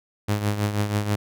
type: tone with tremolo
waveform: sawtooth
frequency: 103.83 Hz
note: G#2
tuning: in tune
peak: -15 dBFS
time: 0.28-1.16 s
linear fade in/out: 10 ms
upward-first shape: triangle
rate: 6.2 Hz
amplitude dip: 70%
effects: none